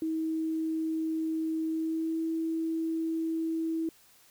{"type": "tone with pitch glide", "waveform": "sine", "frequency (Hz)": [319.8, 324.8], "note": ["D#4", "E4"], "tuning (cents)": [48, -26], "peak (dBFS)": -28, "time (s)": [0.02, 3.89], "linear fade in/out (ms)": 2, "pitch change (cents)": 26, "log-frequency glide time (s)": [1.66, 2.22], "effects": ["white hiss -60 dBFS RMS until 4.3 s"]}